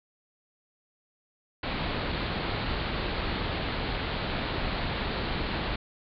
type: low-pass noise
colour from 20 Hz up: pink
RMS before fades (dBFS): -31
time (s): 1.63-5.76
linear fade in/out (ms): 5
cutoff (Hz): 4500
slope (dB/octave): 96
effects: none